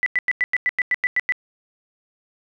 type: tone bursts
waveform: sine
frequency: 1985 Hz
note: B6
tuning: 8 cents sharp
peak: -16 dBFS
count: 11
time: 0.03-1.322 s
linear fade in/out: 0 ms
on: 32 ms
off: 94 ms
effects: none